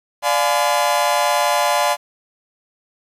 40% pulse chord, D diminished seventh, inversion none, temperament just, 587.3 / 704.8 / 845.8 / 1014.9 Hz, D5 / F5 / Ab5 / Cb6, 0 / +16 / +31 / +47 cents, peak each -20 dBFS, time 0.22-1.97 s, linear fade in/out 50 ms, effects resampled to 32000 Hz + 8-bit

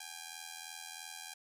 5% pulse ring-modulated tone, 804 Hz, G5, 44 cents sharp, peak -30 dBFS, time 0-1.34 s, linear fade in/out 5 ms, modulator 41.5 Hz, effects none

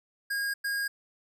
square tone bursts at uneven times, 1629 Hz, G#6, 34 cents flat, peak -29 dBFS, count 2, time 0.3-0.54 / 0.64-0.88 s, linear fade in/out 10 ms, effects none

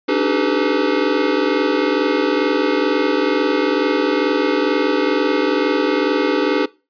square tone cluster, 284.1 / 306.3 / 384.6 / 429.5 / 498.4 Hz, C#4 / D#4 / G4 / A4 / B4, +43 / -27 / -33 / -42 / +16 cents, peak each -22 dBFS, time 0.08-6.66 s, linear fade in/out 10 ms, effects noise-tail reverb RT60 0.3 s tail -21 dB re dry + resampled to 11025 Hz

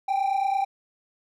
triangle tone pair together, 778 / 807.1 Hz, G5 / G#5, -13 / -50 cents, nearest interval minor second, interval 63 cents, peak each -20 / -24 dBFS, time 0.08-0.65 s, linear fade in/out 10 ms, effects tanh soft clip ceiling -17 dBFS

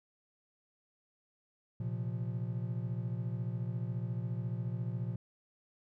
triangle chord, Bb suspended second, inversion none, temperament equal, 116.54 / 130.81 / 174.61 Hz, Bb2 / C3 / F3, 0 / 0 / 0 cents, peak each -34 / -38 / -39 dBFS, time 1.8-5.16 s, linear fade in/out 5 ms, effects none

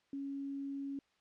sine tone with quantisation, 277.2 Hz, C#4, in tune, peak -38 dBFS, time 0.13-0.99 s, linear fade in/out 2 ms, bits 11, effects white hiss -74 dBFS RMS until 1.2 s + low-pass 4000 Hz 12 dB/octave

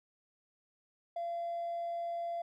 sine tone with hard clipping, 684 Hz, F5, 36 cents flat, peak -35 dBFS, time 1.16-2.42 s, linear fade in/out 5 ms, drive 1 dB, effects none

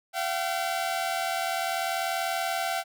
sawtooth tone pair together, 684 / 764.5 Hz, F5 / G5, -36 / -44 cents, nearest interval major second, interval 192 cents, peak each -26 dBFS, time 0.13-2.84 s, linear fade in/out 50 ms, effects none

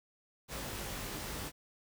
pink noise with comb filter, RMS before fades -41 dBFS, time 0.48-1.52 s, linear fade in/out 50 ms, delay 20 ms, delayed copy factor +0.7, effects none

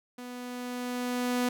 sawtooth tone with level ramp, 247 Hz, B3, in tune, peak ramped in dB -36 to -21 dBFS, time 0.18-1.49 s, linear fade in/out 5 ms, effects none

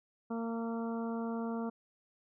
harmonic tone with a mistuned harmonic, 229.2 Hz, A#3, 29 cents flat, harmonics 1 / 2 / 3 / 4 / 5 / 6, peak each -35 / -41 / -45 / -47 / -49 / -51 dBFS, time 0.3-1.7 s, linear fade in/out 10 ms, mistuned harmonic 5, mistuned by +15 cents, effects none

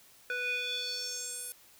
square tone with band-pass filter sweep, 493.9 Hz, B4, in tune, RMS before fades -36 dBFS, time 0.3-1.52 s, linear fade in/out 0 ms, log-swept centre 1800 to 11000 Hz, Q 4.5, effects white hiss -59 dBFS RMS until 1.79 s

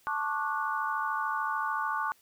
sine chord, D major seventh, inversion second, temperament just, 881 / 1101.2 / 1174.7 / 1468.3 Hz, A5 / C#6 / D6 / F#6, +2 / -12 / 0 / -14 cents, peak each -34 dBFS, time 0.07-2.12 s, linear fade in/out 0 ms, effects white hiss -64 dBFS RMS until 2.21 s

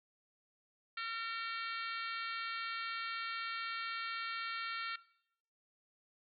harmonic tone with a mistuned harmonic, 456 Hz, A#4, 38 cents flat, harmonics 3 / 4 / 5 / 6 / 7 / 8 / 9 / 10, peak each -41 / -45 / -46 / -49 / -50 / -52 / -51 / -54 dBFS, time 0.97-4.96 s, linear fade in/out 5 ms, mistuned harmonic 10, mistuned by -37 cents, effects noise-tail reverb RT60 0.7 s tail -19 dB re dry

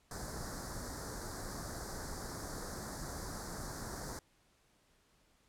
pink band-stop noise, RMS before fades -43 dBFS, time 0.11-4.19 s, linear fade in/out 2 ms, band 1800 to 4400 Hz, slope 48 dB/octave, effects pink hiss -71 dBFS RMS until 5.48 s + low-pass 11000 Hz 12 dB/octave

